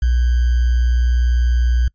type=tone with sample-and-hold; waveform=sine; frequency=60.5 Hz; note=B1; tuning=35 cents flat; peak=-12 dBFS; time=0.02-1.88 s; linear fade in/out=5 ms; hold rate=1575 Hz; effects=noise-tail reverb RT60 0.1 s tail -26 dB re dry + resampled to 16000 Hz